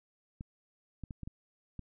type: clicks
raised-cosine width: 5 ms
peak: -29 dBFS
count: 6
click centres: 0.409 / 1.037 / 1.108 / 1.233 / 1.275 / 1.793 s
effects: none